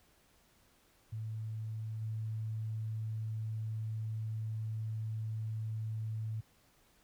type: tone with level steps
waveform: sine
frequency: 110 Hz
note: A2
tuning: in tune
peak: -37 / -35 dBFS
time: 1.12-6.41 s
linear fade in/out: 10 ms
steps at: 2.01 s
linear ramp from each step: 10 ms
effects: pink hiss -68 dBFS RMS until 7.03 s

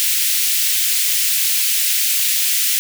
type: high-pass noise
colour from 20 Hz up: white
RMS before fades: -17 dBFS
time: 0-2.79 s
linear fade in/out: 0 ms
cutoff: 2100 Hz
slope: 24 dB/octave
effects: none

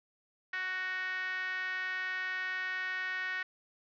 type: tone with band-pass filter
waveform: 5% pulse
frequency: 371.3 Hz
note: F#4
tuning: 6 cents sharp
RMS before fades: -36 dBFS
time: 0.53-3.43 s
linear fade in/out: 5 ms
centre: 1700 Hz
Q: 7.2
effects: resampled to 16000 Hz

